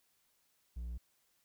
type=tone with hard clipping; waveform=sine; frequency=59.7 Hz; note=A#1; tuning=42 cents sharp; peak=-40 dBFS; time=0.76-0.98 s; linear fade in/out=10 ms; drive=3 dB; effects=white hiss -75 dBFS RMS until 1.44 s